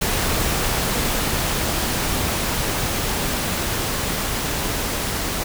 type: noise with level ramp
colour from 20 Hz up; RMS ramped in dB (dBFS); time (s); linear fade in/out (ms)
pink; -21 to -24; 0.01-5.44; 10
effects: none